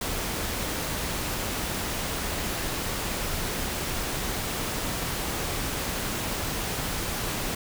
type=noise; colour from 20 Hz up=pink; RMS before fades=-30 dBFS; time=0.01-7.55 s; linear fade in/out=5 ms; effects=none